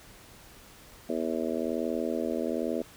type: harmonic tone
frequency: 81.1 Hz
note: E2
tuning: 28 cents flat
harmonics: 3 / 4 / 5 / 6 / 7 / 8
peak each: -33 / -34 / -35 / -36 / -36 / -37 dBFS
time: 1.09-2.82 s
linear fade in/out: 5 ms
effects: pink hiss -52 dBFS RMS until 2.96 s